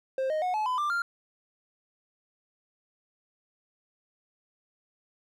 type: tone with pitch steps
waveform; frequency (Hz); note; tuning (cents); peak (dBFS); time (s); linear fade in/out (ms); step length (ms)
triangle; 528 / 620.7 / 729.7 / 857.7 / 1008.3 / 1185.3 / 1393.4; C5 / D#5 / F#5 / A5 / B5 / D6 / F6; +16 / -4 / -24 / -44 / +36 / +16 / -4; -24; 0.18-1.02; 2; 120
effects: none